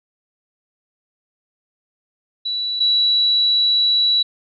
sine tone pair in turn, 3940 / 3925 Hz, B7 / B7, -5 / -11 cents, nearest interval unison, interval 6 cents, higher first, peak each -20 / -13 dBFS, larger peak second, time 2.45-2.8 / 2.8-4.23 s, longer second, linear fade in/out 10 ms, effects none

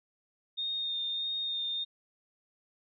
sine tone with vibrato, 3668 Hz, A#7, 29 cents flat, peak -31 dBFS, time 0.57-1.85 s, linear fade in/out 20 ms, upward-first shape sine, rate 1.6 Hz, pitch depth 17 cents each way, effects none

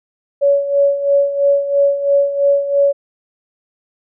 sine tone with tremolo, 563 Hz, C#5, 27 cents sharp, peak -8 dBFS, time 0.41-2.93 s, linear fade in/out 20 ms, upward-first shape sine, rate 3 Hz, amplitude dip 70%, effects none

